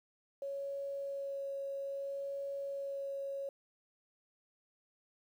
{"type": "tone with vibrato", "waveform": "sine", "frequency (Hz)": 554.4, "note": "C#5", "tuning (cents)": 0, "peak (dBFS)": -37, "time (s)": [0.42, 3.49], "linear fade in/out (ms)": 2, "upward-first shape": "sine", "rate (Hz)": 0.61, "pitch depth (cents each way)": 8, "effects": ["11-bit"]}